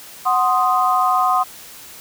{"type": "chord", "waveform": "sine", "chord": "C diminished", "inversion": "second", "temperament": "equal", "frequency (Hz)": [740, 1046.5, 1244.5], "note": ["Gb5", "C6", "Eb6"], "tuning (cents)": [0, 0, 0], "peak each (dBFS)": -18, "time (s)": [0.25, 1.44], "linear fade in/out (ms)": 20, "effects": ["white hiss -39 dBFS RMS until 2 s"]}